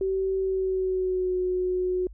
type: tone with pitch glide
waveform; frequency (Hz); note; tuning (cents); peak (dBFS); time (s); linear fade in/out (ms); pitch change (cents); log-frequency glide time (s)
sine; 382.6 to 365.7; G4 to F#4; -42 to -20; -23; 0.01-2.07; 2; -78; 0.38-1.37
effects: added 50 Hz sine -42 dBFS peak until 2.13 s